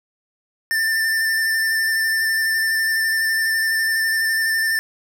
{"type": "tone with vibrato", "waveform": "square", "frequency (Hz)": 1785, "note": "A6", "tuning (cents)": 24, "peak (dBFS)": -18, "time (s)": [0.71, 4.79], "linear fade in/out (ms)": 0, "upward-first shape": "square", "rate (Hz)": 12, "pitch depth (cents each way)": 13, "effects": []}